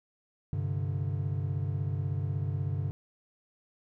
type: chord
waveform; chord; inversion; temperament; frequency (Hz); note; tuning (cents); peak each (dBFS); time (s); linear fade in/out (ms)
triangle; G suspended fourth; none; just; 98 / 130.67 / 147; G2 / C3 / D3; 0 / -2 / +2; -30 / -33 / -32; 0.53-2.91; 0
effects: none